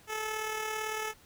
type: tone with amplitude modulation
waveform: 10% pulse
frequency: 433.9 Hz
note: A4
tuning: 24 cents flat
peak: -23 dBFS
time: 0.07-1.14 s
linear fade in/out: 50 ms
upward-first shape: sine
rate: 37.9 Hz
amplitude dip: 40%
effects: pink hiss -59 dBFS RMS until 1.25 s